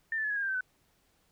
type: tone with pitch steps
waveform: sine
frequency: 1801 / 1755.8 / 1711.7 / 1668.8 / 1626.9 / 1586.1 / 1546.3 / 1507.5 Hz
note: A6 / A6 / A6 / G#6 / G#6 / G6 / G6 / F#6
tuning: +40 / -4 / -48 / +8 / -36 / +20 / -24 / +32 cents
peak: -29 dBFS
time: 0.12-0.608 s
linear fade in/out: 2 ms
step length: 61 ms
effects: pink hiss -70 dBFS RMS until 1.31 s